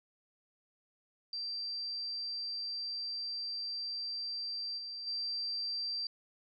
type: tone with level steps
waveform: sine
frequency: 4699 Hz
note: D8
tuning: in tune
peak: -36 / -40 / -34 dBFS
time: 1.33-6.07 s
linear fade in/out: 2 ms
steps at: 4.77 / 5.06 s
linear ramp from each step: 20 ms
effects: none